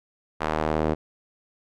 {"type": "tone with band-pass filter sweep", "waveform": "sawtooth", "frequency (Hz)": 77.78, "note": "D#2", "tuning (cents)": 0, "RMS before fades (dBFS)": -25, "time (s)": [0.4, 0.95], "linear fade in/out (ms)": 20, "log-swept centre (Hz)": [1100, 430], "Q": 0.96, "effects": []}